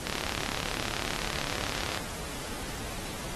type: click train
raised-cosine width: 0.2 ms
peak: -12 dBFS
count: 69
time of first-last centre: 0.07-1.975 s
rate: 35.7 Hz
effects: pink hiss -39 dBFS RMS until 3.35 s + AAC 32 kbps